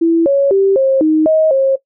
sine tone with pitch steps, 331.8 / 556 / 390.5 / 535 / 312.2 / 631 / 538 Hz, E4 / C#5 / G4 / C5 / D#4 / D#5 / C5, +11 / +5 / -7 / +38 / +6 / +24 / +48 cents, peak -8 dBFS, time 0.01-1.76 s, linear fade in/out 10 ms, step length 250 ms, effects noise-tail reverb RT60 0.1 s tail -19 dB re dry

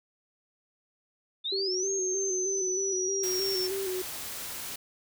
sine linear two-way sweep, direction up then down, 3520 to 6500 to 5390 Hz, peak -29 dBFS, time 1.44-3.68 s, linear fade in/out 20 ms, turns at 1.9 s
sine tone with vibrato, 380 Hz, F#4, 46 cents sharp, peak -30 dBFS, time 1.52-4.02 s, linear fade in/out 5 ms, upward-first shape square, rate 3.2 Hz, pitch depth 44 cents each way
white noise, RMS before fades -38 dBFS, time 3.23-4.76 s, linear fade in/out 5 ms
effects none

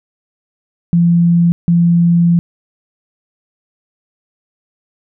sine tone pair in turn, 171.1 / 171.1 Hz, F3 / F3, -35 / -35 cents, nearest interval unison, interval 0 cents, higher neither, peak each -7 / -7 dBFS, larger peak neither, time 0.93-1.52 / 1.68-2.39 s, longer second, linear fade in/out 0 ms, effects none

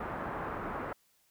white low-pass noise, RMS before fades -38 dBFS, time 0-0.93 s, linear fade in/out 5 ms, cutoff 1400 Hz, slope 24 dB/octave, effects white hiss -70 dBFS RMS until 1.3 s

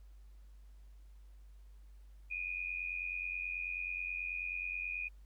sine tone with amplitude modulation, 2459 Hz, D#7, 21 cents flat, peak -33 dBFS, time 2.3-5.09 s, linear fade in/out 20 ms, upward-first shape sine, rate 89.3 Hz, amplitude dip 80%, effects added 50 Hz sine -53 dBFS peak until 5.25 s + pink hiss -75 dBFS RMS until 5.25 s

